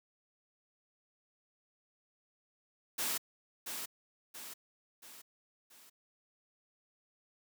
white noise with echo, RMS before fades -35 dBFS, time 2.98-3.18 s, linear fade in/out 10 ms, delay 680 ms, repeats 4, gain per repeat -6 dB, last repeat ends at 5.9 s, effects high-pass 200 Hz 12 dB/octave

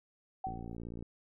sine tone with exponential decay, 761 Hz, F#5, 48 cents sharp, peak -32 dBFS, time 0.44-0.76 s, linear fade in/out 5 ms, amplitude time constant 68 ms
click train, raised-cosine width 3 ms, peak -31 dBFS, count 33, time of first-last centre 0.47-1.026 s, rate 57.6 Hz
effects none

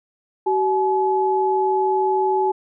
sine tone pair together, 380 / 853.1 Hz, F#4 / G#5, +46 / +46 cents, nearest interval octave + major second, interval 1400 cents, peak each -19 dBFS, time 0.46-2.52 s, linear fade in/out 10 ms, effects none

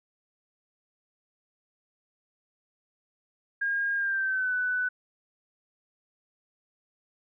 sine tone with pitch glide, 1621 to 1495.1 Hz, G#6 to F#6, -42 to +18 cents, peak -25 dBFS, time 3.61-4.89 s, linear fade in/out 10 ms, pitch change -140 cents, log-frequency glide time 3.96-4.53 s, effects none

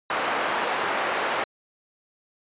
pink band-pass noise, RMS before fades -26 dBFS, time 0.1-1.44 s, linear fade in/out 2 ms, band 580 to 2000 Hz, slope 12 dB/octave, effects resampled to 8000 Hz

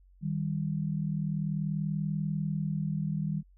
sine tone pair together, 155.56 / 195.99 Hz, D#3 / G3, 0 / 0 cents, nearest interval major third, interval 400 cents, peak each -30 / -33 dBFS, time 0.21-3.43 s, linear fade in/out 50 ms, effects added 46 Hz sine -56 dBFS peak until 3.57 s

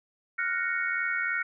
sine chord, Gb major seventh, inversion third, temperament equal, 1396.9 / 1480 / 1864.7 / 2217 Hz, F6 / Gb6 / Bb6 / Db7, 0 / 0 / 0 / 0 cents, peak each -32 dBFS, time 0.38-1.43 s, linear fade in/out 10 ms, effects none

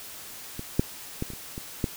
clicks, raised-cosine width 3 ms, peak -21 / -7 / -15 / -25 / -27 / -22 / -11 dBFS, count 7, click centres 0.594 / 0.795 / 1.224 / 1.303 / 1.335 / 1.579 / 1.842 s, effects white hiss -42 dBFS RMS until 1.96 s

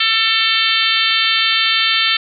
harmonic tone, 446.4 Hz, A4, 25 cents sharp, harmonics 3 / 4 / 5 / 6 / 7 / 8 / 9 / 10, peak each -22 / -22 / -21 / -21 / -18 / -19 / -23 / -24 dBFS, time 0-2.17 s, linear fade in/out 5 ms, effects none

